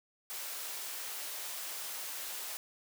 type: high-pass noise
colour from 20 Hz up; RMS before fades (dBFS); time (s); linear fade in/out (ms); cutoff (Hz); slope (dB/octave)
white; -41; 0.3-2.57; 0; 490; 12
effects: none